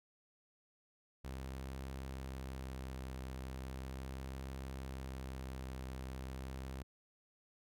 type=tone with vibrato; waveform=sawtooth; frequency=65.7 Hz; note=C2; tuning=8 cents sharp; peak=-39 dBFS; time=1.24-6.83 s; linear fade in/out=10 ms; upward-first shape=triangle; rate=0.38 Hz; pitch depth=21 cents each way; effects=none